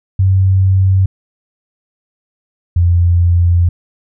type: tone pair in turn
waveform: sine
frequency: 95.1 / 86.81 Hz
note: F#2 / F2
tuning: +48 / -10 cents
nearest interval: major second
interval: 158 cents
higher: first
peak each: -7 dBFS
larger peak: neither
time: 0.19-1.06 / 2.76-3.69 s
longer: second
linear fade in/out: 5 ms
effects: none